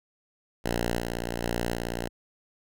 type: tone with level steps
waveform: 5% pulse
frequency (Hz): 58.6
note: A#1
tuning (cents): +10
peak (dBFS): -15 / -19 / -16 / -19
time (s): 0.64-2.09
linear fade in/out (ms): 20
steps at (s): 0.99 / 1.43 / 1.74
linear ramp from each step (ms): 5
effects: none